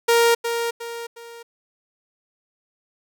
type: tone with echo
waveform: sawtooth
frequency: 467.1 Hz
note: A#4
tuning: 3 cents sharp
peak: -10 dBFS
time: 0.08-0.35 s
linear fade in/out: 10 ms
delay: 360 ms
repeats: 3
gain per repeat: -8 dB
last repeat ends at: 1.43 s
effects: none